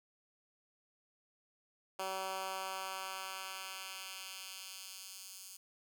10% pulse tone with high-pass filter sweep, 190.3 Hz, F#3, 49 cents sharp, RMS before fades -44 dBFS, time 1.99-5.57 s, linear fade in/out 5 ms, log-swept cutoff 540 to 6500 Hz, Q 0.88, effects none

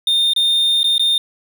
triangle tone with dropouts, 3638 Hz, A#7, 43 cents flat, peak -11 dBFS, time 0.07-1.18 s, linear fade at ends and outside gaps 2 ms, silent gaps 0.335-0.362 / 0.832-0.842 / 0.981-0.995 s, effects none

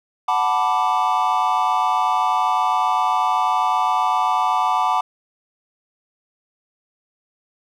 triangle chord, B minor seventh, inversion second, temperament equal, 740 / 880 / 987.8 / 1174.7 Hz, F#5 / A5 / B5 / D6, 0 / 0 / 0 / 0 cents, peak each -20 dBFS, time 0.28-5.01 s, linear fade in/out 5 ms, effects none

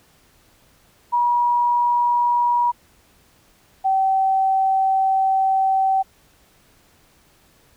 sine tone pair in turn, 962 / 768.9 Hz, B5 / G5, -46 / -34 cents, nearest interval major third, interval 388 cents, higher first, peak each -15 dBFS, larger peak neither, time 1.12-2.72 / 3.84-6.03 s, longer second, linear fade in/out 20 ms, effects pink hiss -56 dBFS RMS until 7.76 s

